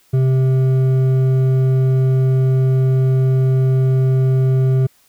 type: tone with hard clipping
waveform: sine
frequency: 131 Hz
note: C3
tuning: 2 cents sharp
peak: -13 dBFS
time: 0.13-4.87 s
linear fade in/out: 10 ms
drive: 7 dB
effects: white hiss -55 dBFS RMS until 5.08 s